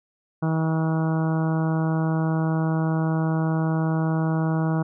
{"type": "harmonic tone", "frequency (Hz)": 160.3, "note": "E3", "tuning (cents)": -48, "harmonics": [1, 2, 3, 4, 5, 6, 7, 8, 9], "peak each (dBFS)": [-21, -28, -35, -34, -35, -38, -38, -41, -39], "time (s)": [0.42, 4.83], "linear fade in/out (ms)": 10, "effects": []}